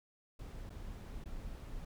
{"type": "noise with dropouts", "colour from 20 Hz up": "brown", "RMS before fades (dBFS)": -45, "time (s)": [0.39, 1.85], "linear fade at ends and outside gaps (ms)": 5, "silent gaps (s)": [[0.695, 0.702], [1.241, 1.257]], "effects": []}